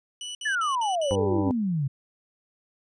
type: tone bursts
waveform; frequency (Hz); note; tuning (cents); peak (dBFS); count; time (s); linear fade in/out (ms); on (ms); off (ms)
sawtooth; 2960; F#7; 0; -30; 5; 0.21-1.154; 2; 140; 61
type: exponential sweep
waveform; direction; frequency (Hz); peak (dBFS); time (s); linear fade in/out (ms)
sine; down; 1788 to 130; -23; 0.45-1.88; 10
type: harmonic tone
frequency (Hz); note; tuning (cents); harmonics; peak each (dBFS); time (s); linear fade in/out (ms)
98; G2; 0; 1 / 2 / 3 / 4 / 5 / 6 / 8 / 9 / 10; -28 / -31 / -33 / -34 / -35 / -36 / -37 / -38 / -38; 1.11-1.51; 0
effects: resampled to 22050 Hz